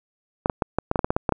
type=clicks; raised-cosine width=1 ms; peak=-6 dBFS; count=12; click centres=0.459 / 0.498 / 0.622 / 0.786 / 0.914 / 0.958 / 0.992 / 1.045 / 1.105 / 1.165 / 1.292 / 1.323 s; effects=none